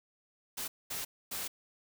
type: noise bursts at uneven times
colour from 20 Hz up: white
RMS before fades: -38 dBFS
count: 3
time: 0.57-0.68 / 0.9-1.05 / 1.31-1.48 s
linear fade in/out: 10 ms
effects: none